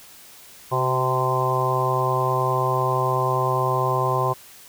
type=harmonic tone with a mistuned harmonic; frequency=129.3 Hz; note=C3; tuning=20 cents flat; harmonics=1 / 3 / 4 / 5 / 6 / 7 / 8; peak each=-25 / -27 / -29 / -29 / -29 / -29 / -23 dBFS; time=0.71-4.34 s; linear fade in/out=20 ms; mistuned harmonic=3; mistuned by=-26 cents; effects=white hiss -46 dBFS RMS until 4.68 s